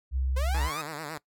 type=tone; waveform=sine; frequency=65.41 Hz; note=C2; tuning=in tune; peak=-25 dBFS; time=0.11-0.7 s; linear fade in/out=50 ms
type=linear sweep; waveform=sawtooth; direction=up; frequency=491 to 1285 Hz; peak=-29 dBFS; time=0.36-0.82 s; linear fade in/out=10 ms
type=tone with vibrato; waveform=5% pulse; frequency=152.8 Hz; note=D#3; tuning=31 cents flat; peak=-24 dBFS; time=0.54-1.18 s; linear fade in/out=2 ms; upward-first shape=sine; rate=9 Hz; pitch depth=110 cents each way
effects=noise-tail reverb RT60 0.1 s tail -20 dB re dry